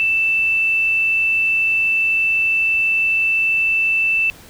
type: tone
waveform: sine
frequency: 2654 Hz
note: E7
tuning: 11 cents sharp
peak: -14 dBFS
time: 0-4.3 s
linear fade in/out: 0 ms
effects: pink hiss -43 dBFS RMS until 4.49 s